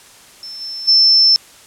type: tone with level steps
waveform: sine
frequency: 5320 Hz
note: E8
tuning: 15 cents sharp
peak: -28 / -24 / -7 dBFS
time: 0.43-1.36 s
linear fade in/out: 0 ms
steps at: 0.6 / 0.87 s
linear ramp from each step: 20 ms
effects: white hiss -43 dBFS RMS until 1.66 s + low-pass 10000 Hz 12 dB/octave